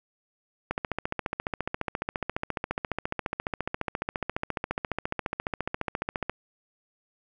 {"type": "click train", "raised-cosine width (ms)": 0.5, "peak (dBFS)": -13, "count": 82, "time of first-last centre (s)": [0.71, 6.296], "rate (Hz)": 14.5, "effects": []}